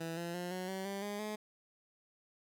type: tone with pitch steps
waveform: 15% pulse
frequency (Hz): 164.81 / 170.92 / 177.25 / 183.82 / 190.63 / 197.7 / 205 / 212.6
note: E3 / F3 / F3 / F#3 / G3 / G3 / G#3 / G#3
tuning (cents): 0 / -37 / +26 / -11 / -48 / +15 / -22 / +41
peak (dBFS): -32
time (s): 0-1.36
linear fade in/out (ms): 10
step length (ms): 170
effects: none